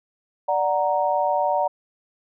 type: chord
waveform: sine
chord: D augmented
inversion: none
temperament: equal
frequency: 587.3 / 740 / 932.3 Hz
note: D5 / F#5 / A#5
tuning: 0 / 0 / 0 cents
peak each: -23 dBFS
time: 0.48-1.68 s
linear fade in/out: 10 ms
effects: none